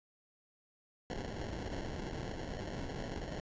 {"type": "noise with sample-and-hold", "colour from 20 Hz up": "pink", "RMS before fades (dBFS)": -41, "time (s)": [1.1, 3.4], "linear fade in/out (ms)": 0, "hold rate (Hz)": 1225, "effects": ["resampled to 16000 Hz"]}